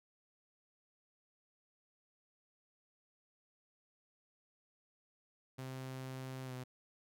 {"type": "tone with pitch glide", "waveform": "sawtooth", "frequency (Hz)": [130.81, 127.38], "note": ["C3", "C3"], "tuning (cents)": [0, -46], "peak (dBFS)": -39, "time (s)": [5.58, 6.64], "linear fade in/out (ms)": 10, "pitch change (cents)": -46, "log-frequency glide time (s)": [6.45, 6.52], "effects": []}